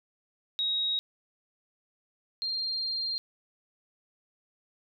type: tone pair in turn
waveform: sine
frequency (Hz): 3793 / 4193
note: A#7 / C8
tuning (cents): +29 / +3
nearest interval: major second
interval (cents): 174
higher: second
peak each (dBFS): -26 / -29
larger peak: first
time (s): 0.59-0.99 / 2.42-3.18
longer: second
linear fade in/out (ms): 0
effects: none